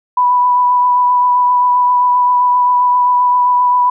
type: tone with vibrato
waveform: sine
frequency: 987.8 Hz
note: B5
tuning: in tune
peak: -8 dBFS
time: 0.17-3.9 s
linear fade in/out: 5 ms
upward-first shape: triangle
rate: 7.6 Hz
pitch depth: 16 cents each way
effects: none